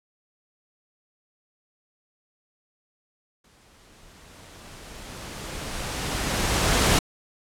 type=noise with exponential growth; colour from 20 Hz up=pink; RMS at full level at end=-18 dBFS; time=3.44-6.99 s; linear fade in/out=5 ms; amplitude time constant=770 ms; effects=low-pass 10000 Hz 12 dB/octave